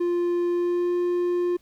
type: tone with pitch glide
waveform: triangle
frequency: 349.2 to 352.8 Hz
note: F4 to F4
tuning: 0 to +18 cents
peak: -19 dBFS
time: 0-1.57 s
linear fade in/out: 10 ms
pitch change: +18 cents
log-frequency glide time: 0.5-0.95 s
effects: pink hiss -63 dBFS RMS until 1.61 s